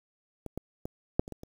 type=clicks; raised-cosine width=2 ms; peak=-25 / -21 / -22 / -9 / -28 / -27 / -30 dBFS; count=7; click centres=0.463 / 0.576 / 0.855 / 1.195 / 1.279 / 1.323 / 1.434 s; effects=8-bit